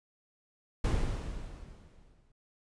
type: noise with exponential decay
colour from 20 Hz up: brown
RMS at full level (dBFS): -26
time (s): 0.84-2.32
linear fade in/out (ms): 5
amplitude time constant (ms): 320
effects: resampled to 22050 Hz